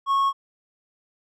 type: tone with hard clipping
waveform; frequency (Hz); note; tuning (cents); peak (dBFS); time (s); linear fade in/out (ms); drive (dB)
sine; 1098; C#6; -17; -19; 0.06-0.33; 50; 3
effects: none